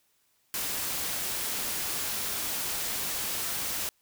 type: noise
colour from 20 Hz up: white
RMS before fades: -32 dBFS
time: 0.54-3.89 s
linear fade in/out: 0 ms
effects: white hiss -70 dBFS RMS until 4.01 s